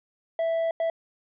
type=tone bursts at uneven times; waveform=triangle; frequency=659.3 Hz; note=E5; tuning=in tune; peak=-21 dBFS; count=2; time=0.39-0.71 / 0.8-0.9 s; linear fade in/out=2 ms; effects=resampled to 8000 Hz